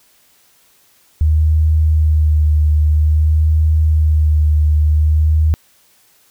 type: tone with vibrato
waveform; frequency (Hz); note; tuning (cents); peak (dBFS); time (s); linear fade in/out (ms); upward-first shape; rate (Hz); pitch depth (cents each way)
sine; 77; D#2; -17; -9; 1.21-5.54; 0; sine; 0.51; 26
effects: white hiss -53 dBFS RMS until 6.3 s